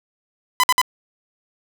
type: tone bursts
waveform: sawtooth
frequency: 1005 Hz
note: B5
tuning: 30 cents sharp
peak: -9 dBFS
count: 3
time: 0.6-0.815 s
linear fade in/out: 0 ms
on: 35 ms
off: 55 ms
effects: none